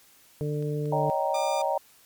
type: harmonic tone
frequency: 148.7 Hz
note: D3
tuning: 22 cents sharp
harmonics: 1 / 2 / 3 / 4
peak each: -28 / -36 / -31 / -42 dBFS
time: 0.41-1.1 s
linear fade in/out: 0 ms
type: clicks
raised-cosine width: 0.2 ms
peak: -34 dBFS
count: 4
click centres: 0.625 / 0.857 / 1.36 / 1.607 s
type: chord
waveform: sine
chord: Eb dominant seventh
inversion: third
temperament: just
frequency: 560 / 622.3 / 777.8 / 933.4 Hz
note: Db5 / Eb5 / G5 / Bb5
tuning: +18 / 0 / -14 / +2 cents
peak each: -29 dBFS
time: 0.92-1.78 s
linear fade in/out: 5 ms
type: tone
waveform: 10% pulse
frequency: 1200 Hz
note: D6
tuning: 37 cents sharp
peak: -26 dBFS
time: 1.34-1.62 s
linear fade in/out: 5 ms
effects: white hiss -57 dBFS RMS until 2.05 s + MP3 96 kbps